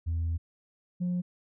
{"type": "tone pair in turn", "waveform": "sine", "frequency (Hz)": [82.8, 178.31], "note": ["E2", "F3"], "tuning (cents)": [8, 36], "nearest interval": "octave + minor second", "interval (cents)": 1328, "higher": "second", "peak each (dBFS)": -25, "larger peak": "neither", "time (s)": [[0.06, 0.38], [1, 1.22]], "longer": "first", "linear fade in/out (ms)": 20, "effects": ["tanh soft clip ceiling -25 dBFS"]}